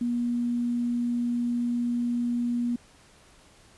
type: tone with quantisation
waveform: sine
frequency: 240 Hz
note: B3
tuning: 49 cents flat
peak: -24 dBFS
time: 0.01-2.76 s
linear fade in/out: 5 ms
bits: 9
effects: pink hiss -56 dBFS RMS until 3.77 s + resampled to 24000 Hz